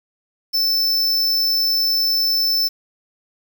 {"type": "tone", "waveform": "square", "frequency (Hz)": 5290, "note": "E8", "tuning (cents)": 5, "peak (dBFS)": -16, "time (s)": [0.53, 2.69], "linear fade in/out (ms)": 20, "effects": ["7-bit"]}